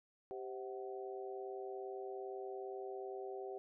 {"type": "harmonic tone with a mistuned harmonic", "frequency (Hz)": 130.2, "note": "C3", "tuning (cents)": -8, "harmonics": [3, 4, 5, 6], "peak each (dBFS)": [-44, -51, -54, -50], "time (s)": [0.31, 3.58], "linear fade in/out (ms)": 0, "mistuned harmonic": 6, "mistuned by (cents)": -74, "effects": []}